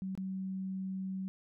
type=tone with dropouts; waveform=sine; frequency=189.9 Hz; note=F#3; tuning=45 cents sharp; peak=-35 dBFS; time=0.02-1.28 s; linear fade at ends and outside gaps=0 ms; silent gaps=0.152-0.176 s; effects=none